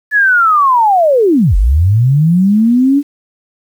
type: linear two-way sweep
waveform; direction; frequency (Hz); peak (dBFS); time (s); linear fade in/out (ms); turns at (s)
sine; down then up; 1734 to 41.79 to 291.7; -6; 0.11-3.03; 50; 1.56
effects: 7-bit